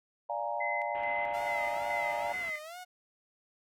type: chord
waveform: sine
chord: Bb dominant seventh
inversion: first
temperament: equal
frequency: 587.3 / 698.5 / 830.6 / 932.3 Hz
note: D5 / F5 / Ab5 / Bb5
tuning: 0 / 0 / 0 / 0 cents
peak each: -37 dBFS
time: 0.29-2.33 s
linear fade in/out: 10 ms
type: tone with tremolo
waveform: sine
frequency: 2048 Hz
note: C7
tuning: 38 cents flat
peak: -33 dBFS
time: 0.6-2.59 s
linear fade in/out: 10 ms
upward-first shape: square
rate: 2.3 Hz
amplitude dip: 60%
type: low-pass noise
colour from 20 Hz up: white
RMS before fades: -49 dBFS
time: 0.95-2.5 s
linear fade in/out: 0 ms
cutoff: 2900 Hz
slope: 48 dB/octave
type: tone with vibrato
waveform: sawtooth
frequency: 665 Hz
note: E5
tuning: 15 cents sharp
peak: -39 dBFS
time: 1.33-2.85 s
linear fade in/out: 20 ms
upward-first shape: sine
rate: 2.2 Hz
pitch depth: 160 cents each way
effects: none